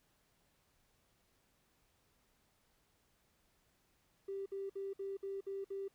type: tone bursts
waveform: triangle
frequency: 392 Hz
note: G4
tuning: in tune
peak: -35 dBFS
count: 7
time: 4.28-5.882 s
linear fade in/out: 10 ms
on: 180 ms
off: 57 ms
effects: tanh soft clip ceiling -37 dBFS + pink hiss -75 dBFS RMS until 5.94 s